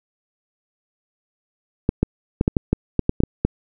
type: clicks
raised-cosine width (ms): 3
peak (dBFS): -3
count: 11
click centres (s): 1.891 / 2.03 / 2.411 / 2.479 / 2.568 / 2.73 / 2.993 / 3.094 / 3.204 / 3.236 / 3.45
effects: none